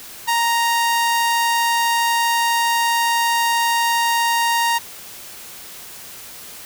sawtooth tone, 932.3 Hz, A#5, in tune, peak -12 dBFS, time 0.27-4.79 s, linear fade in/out 20 ms, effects white hiss -37 dBFS RMS until 6.65 s

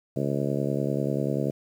harmonic tone, 70.2 Hz, C#2, 22 cents sharp, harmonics 2 / 3 / 4 / 5 / 6 / 7 / 8 / 9, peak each -29 / -31 / -32 / -33 / -34 / -34 / -35 / -36 dBFS, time 0.16-1.51 s, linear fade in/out 5 ms, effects 9-bit

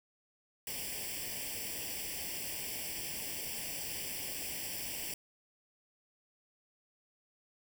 white noise with comb filter, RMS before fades -40 dBFS, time 0.67-5.14 s, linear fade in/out 2 ms, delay 0.38 ms, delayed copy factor +0.9, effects none

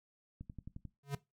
click train, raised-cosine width 5 ms, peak -33 dBFS, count 6, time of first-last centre 0.41-0.852 s, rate 11.3 Hz
square tone with exponential growth, 140.8 Hz, C#3, 27 cents sharp, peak -32 dBFS, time 1.03-1.15 s, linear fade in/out 5 ms, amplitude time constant 25 ms
effects noise-tail reverb RT60 0.2 s tail -18 dB re dry + MP3 96 kbps

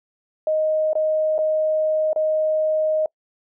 sine tone with dropouts, 623 Hz, D#5, 2 cents sharp, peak -17 dBFS, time 0.47-3.06 s, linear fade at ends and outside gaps 2 ms, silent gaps 0.932-0.953 / 1.381-1.388 / 2.131-2.16 s, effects noise-tail reverb RT60 0.1 s tail -26 dB re dry

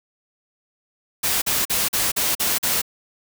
white noise bursts, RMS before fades -21 dBFS, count 7, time 1.23-2.818 s, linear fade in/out 10 ms, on 190 ms, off 43 ms, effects none

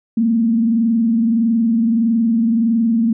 sine tone with frequency modulation, 228.1 Hz, A#3, 37 cents flat, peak -12 dBFS, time 0.17-3.13 s, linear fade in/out 5 ms, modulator 21.6 Hz, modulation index 0.51, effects none

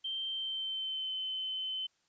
sine tone with pitch glide, 3136 to 3059 Hz, G7 to G7, 0 to -43 cents, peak -34 dBFS, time 0.04-1.87 s, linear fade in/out 10 ms, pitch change -43 cents, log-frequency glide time 0.27-1.14 s, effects white hiss -74 dBFS RMS until 2.08 s + resampled to 16000 Hz

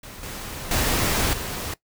pink noise with level steps, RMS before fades -40 / -34 / -22 / -30 dBFS, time 0.03-1.74 s, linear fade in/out 5 ms, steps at 0.23 / 0.71 / 1.33 s, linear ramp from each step 2 ms, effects noise-tail reverb RT60 0.1 s tail -19 dB re dry

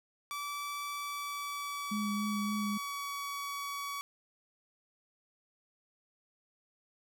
sawtooth tone with pitch glide, 1155 to 1131.9 Hz, D6 to C#6, -29 to +36 cents, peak -33 dBFS, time 0.31-4.01 s, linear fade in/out 0 ms, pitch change -35 cents, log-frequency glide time 0.89-3.09 s
sine tone with vibrato, 208.3 Hz, G#3, 5 cents sharp, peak -32 dBFS, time 1.91-2.78 s, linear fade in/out 10 ms, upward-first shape sine, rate 3.5 Hz, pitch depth 19 cents each way
effects none

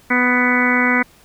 harmonic tone, 248 Hz, B3, 7 cents sharp, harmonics 1 / 2 / 3 / 4 / 5 / 6 / 7 / 8 / 9, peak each -18 / -25 / -28 / -24 / -25 / -21 / -28 / -18 / -22 dBFS, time 0.1-1.03 s, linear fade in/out 10 ms, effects pink hiss -50 dBFS RMS until 1.24 s

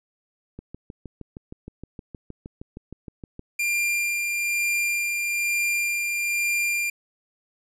click train, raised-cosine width 3 ms, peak -24 dBFS, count 19, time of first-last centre 0.59-3.394 s, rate 6.42 Hz
45% pulse tone with tremolo, 2391 Hz, D7, 30 cents sharp, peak -21 dBFS, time 3.59-6.9 s, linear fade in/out 5 ms, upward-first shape sine, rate 1.1 Hz, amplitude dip 30%
effects resampled to 32000 Hz

